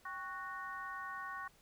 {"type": "harmonic tone with a mistuned harmonic", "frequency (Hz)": 370, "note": "F#4", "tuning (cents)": 0, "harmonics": [2, 3, 4, 5], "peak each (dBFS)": [-52, -44, -47, -48], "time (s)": [0.05, 1.48], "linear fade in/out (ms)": 5, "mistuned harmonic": 2, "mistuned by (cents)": 100, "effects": ["pink hiss -67 dBFS RMS until 1.61 s"]}